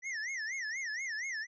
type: tone with vibrato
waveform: square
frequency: 1926 Hz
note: B6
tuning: 44 cents flat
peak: -36 dBFS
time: 0.02-1.47 s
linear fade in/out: 50 ms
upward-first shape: sine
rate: 4.2 Hz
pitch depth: 210 cents each way
effects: resampled to 16000 Hz